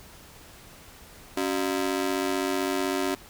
sawtooth ring-modulated tone, 327.1 Hz, E4, 13 cents flat, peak -18 dBFS, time 1.37-3.15 s, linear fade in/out 5 ms, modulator 47.9 Hz, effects pink hiss -49 dBFS RMS until 3.29 s

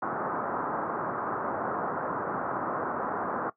white low-pass noise, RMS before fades -31 dBFS, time 0.02-3.5 s, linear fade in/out 5 ms, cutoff 1400 Hz, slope 48 dB/octave, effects noise-tail reverb RT60 0.1 s tail -17 dB re dry + high-pass 200 Hz 12 dB/octave

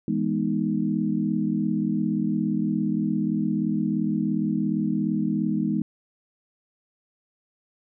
sine chord, E major seventh, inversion none, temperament equal with one note detuned, 164.81 / 207.7 / 245 / 311.1 Hz, E3 / G#3 / B3 / D#4, 0 / 0 / -14 / 0 cents, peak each -29 / -25 / -28 / -28 dBFS, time 0.08-5.82 s, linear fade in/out 2 ms, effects none

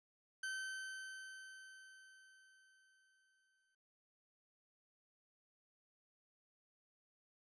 40% pulse tone with exponential decay, 1540 Hz, G6, 31 cents flat, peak -39 dBFS, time 0.43-3.75 s, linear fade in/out 5 ms, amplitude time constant 720 ms, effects resampled to 24000 Hz

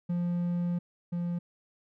triangle tone pair in turn, 174.61 / 173.61 Hz, F3 / F3, 0 / -10 cents, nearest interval unison, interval 10 cents, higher first, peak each -25 / -27 dBFS, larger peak first, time 0.09-0.79 / 1.12-1.39 s, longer first, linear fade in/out 10 ms, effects none

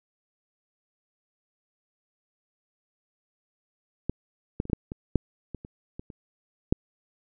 clicks, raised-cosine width 3 ms, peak -13 / -12 / -26 / -20 / -8 / -21 / -7 / -22 / -28 / -24 / -29 / -7 dBFS, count 12, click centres 4.096 / 4.601 / 4.654 / 4.699 / 4.732 / 4.919 / 5.157 / 5.547 / 5.649 / 5.995 / 6.102 / 6.725 s, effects none

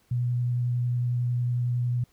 sine tone with vibrato, 122.2 Hz, B2, 18 cents flat, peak -23 dBFS, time 0.11-2.04 s, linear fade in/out 5 ms, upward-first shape triangle, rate 11 Hz, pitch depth 13 cents each way, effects pink hiss -65 dBFS RMS until 2.12 s

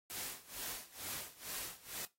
white noise with tremolo, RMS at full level -42 dBFS, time 0.1-2.05 s, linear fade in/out 0 ms, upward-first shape sine, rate 2.2 Hz, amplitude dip 90%, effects noise-tail reverb RT60 0.2 s tail -18 dB re dry + AAC 48 kbps

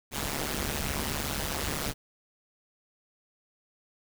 pink noise with amplitude modulation, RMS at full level -28 dBFS, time 0.11-1.94 s, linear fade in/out 50 ms, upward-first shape sine, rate 145 Hz, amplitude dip 95%, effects none

